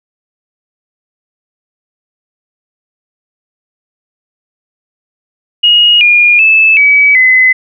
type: tone with pitch steps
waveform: sine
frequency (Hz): 2878 / 2424 / 2620 / 2280 / 2031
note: F#7 / D#7 / E7 / C#7 / B6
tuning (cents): -49 / -46 / -11 / +48 / +48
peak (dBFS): -3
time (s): 5.63-7.53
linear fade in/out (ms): 10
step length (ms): 380
effects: none